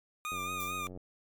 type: tone with vibrato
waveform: 25% pulse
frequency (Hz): 1216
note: D#6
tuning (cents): -40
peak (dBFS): -31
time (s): 0.25-0.87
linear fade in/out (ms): 0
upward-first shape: sine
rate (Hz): 4.5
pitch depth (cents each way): 45
type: click train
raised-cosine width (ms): 2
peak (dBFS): -33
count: 61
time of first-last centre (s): 0.32-0.974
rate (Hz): 91.7
type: noise with exponential decay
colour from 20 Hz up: violet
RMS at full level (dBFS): -39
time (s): 0.6-0.9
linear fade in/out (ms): 0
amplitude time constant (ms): 64
effects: MP3 96 kbps